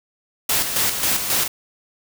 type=noise with tremolo; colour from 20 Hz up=white; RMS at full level=-19 dBFS; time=0.49-1.48 s; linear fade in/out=5 ms; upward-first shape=square; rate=3.7 Hz; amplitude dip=50%; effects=none